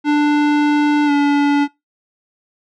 square tone with pitch glide, 295.2 to 287 Hz, D4 to D4, +9 to -40 cents, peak -12 dBFS, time 0.04-1.68 s, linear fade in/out 50 ms, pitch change -49 cents, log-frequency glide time 1.06-1.11 s, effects noise-tail reverb RT60 0.2 s tail -22 dB re dry + low-pass 3000 Hz 12 dB/octave

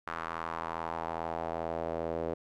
sawtooth tone with band-pass filter sweep, 82.41 Hz, E2, in tune, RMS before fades -36 dBFS, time 0.07-2.34 s, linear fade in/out 5 ms, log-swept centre 1300 to 500 Hz, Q 2.5, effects none

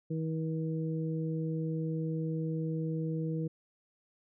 harmonic tone, 160 Hz, D#3, 49 cents sharp, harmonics 1 / 2 / 3, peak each -32 / -38 / -40 dBFS, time 0.1-3.48 s, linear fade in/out 10 ms, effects none

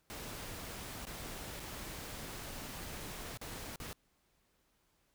pink noise with dropouts, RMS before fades -45 dBFS, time 0.1-3.93 s, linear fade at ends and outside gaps 0 ms, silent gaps 1.052-1.069 / 1.597-1.602 / 3.373-3.414 / 3.759-3.801 s, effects pink hiss -75 dBFS RMS until 5.14 s

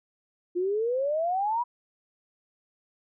sine exponential sweep, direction up, 345.5 to 987.8 Hz, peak -24 dBFS, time 0.55-1.64 s, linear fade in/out 20 ms, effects none

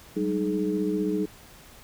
sine tone cluster, 190.2 / 205.4 / 308.9 / 423.3 Hz, F#3 / G#3 / D#4 / G#4, +48 / -19 / -12 / +33 cents, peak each -29 / -35 / -27 / -29 dBFS, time 0.16-1.26 s, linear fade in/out 10 ms, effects pink hiss -50 dBFS RMS until 1.83 s

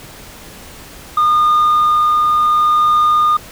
sine tone with tremolo, 1219 Hz, D#6, 36 cents flat, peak -6 dBFS, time 1.17-3.37 s, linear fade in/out 5 ms, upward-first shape triangle, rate 0.69 Hz, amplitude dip 25%, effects tanh soft clip ceiling -8 dBFS + pink hiss -36 dBFS RMS until 3.51 s

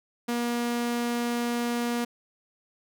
sawtooth tone, 238.5 Hz, A#3, 40 cents sharp, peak -22 dBFS, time 0.28-2.05 s, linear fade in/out 10 ms, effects none

